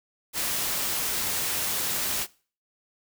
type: noise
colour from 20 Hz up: white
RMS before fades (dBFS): -28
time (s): 0.33-2.27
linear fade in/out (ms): 50
effects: noise-tail reverb RT60 0.4 s tail -21 dB re dry